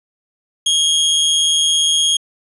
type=tone with amplitude modulation; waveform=sawtooth; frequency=3268 Hz; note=G#7; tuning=29 cents flat; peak=-7 dBFS; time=0.66-2.17 s; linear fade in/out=5 ms; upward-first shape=sine; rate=157 Hz; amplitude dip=45%; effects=resampled to 24000 Hz + 8-bit